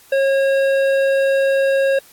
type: tone with hard clipping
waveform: sine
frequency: 544 Hz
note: C#5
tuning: 33 cents flat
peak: -15 dBFS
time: 0.12-1.99 s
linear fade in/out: 5 ms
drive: 11 dB
effects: white hiss -48 dBFS RMS until 2.12 s + AAC 64 kbps